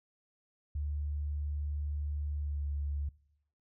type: tone with pitch glide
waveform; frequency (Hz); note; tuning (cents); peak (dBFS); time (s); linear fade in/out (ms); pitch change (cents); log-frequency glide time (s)
sine; 73.42 to 71.95; D2 to D2; 0 to -35; -32; 0.75-3.09; 5; -35; 2.39-2.65
effects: noise-tail reverb RT60 0.8 s tail -22 dB re dry